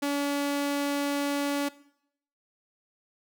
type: tone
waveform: sawtooth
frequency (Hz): 284.8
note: C#4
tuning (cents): +47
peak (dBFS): -22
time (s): 0.02-1.69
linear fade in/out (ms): 10
effects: noise-tail reverb RT60 0.7 s tail -19 dB re dry